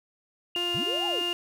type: tone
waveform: sine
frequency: 2820 Hz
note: F7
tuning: 16 cents sharp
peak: -27 dBFS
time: 0.55-1.33 s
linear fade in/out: 2 ms
type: tone with vibrato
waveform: sawtooth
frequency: 349 Hz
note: F4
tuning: 1 cent flat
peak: -28 dBFS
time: 0.56-1.33 s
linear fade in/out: 0 ms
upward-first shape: triangle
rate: 3.4 Hz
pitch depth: 8 cents each way
type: linear two-way sweep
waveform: sine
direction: up then down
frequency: 83.8 to 845 to 288.1 Hz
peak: -32 dBFS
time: 0.74-1.22 s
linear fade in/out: 10 ms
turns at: 1.06 s
effects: none

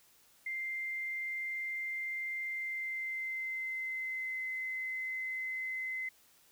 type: tone with pitch glide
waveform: sine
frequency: 2093 to 2051 Hz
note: C7 to C7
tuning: 0 to -35 cents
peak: -35 dBFS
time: 0.46-6.09 s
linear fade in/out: 5 ms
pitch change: -35 cents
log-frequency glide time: 2.44-4.46 s
effects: white hiss -65 dBFS RMS until 6.51 s

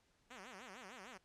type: tone with vibrato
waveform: 5% pulse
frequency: 220 Hz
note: A3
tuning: in tune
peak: -40 dBFS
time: 0.3-1.18 s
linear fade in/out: 10 ms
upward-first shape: sine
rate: 6.6 Hz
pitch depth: 300 cents each way
effects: pink hiss -75 dBFS RMS until 1.24 s + low-pass 8000 Hz 12 dB/octave

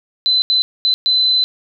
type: tone bursts at uneven times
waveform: sine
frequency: 4032 Hz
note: B7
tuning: 35 cents sharp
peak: -11 dBFS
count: 4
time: 0.26-0.42 / 0.5-0.62 / 0.85-0.94 / 1.06-1.44 s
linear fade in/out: 0 ms
effects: none

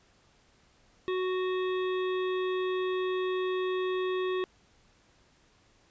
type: harmonic tone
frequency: 370 Hz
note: F#4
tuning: in tune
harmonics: 1 / 3 / 5 / 7 / 9 / 10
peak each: -28 / -38 / -42 / -45 / -47 / -48 dBFS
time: 1.08-4.44 s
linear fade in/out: 0 ms
effects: pink hiss -64 dBFS RMS until 5.9 s + resampled to 16000 Hz

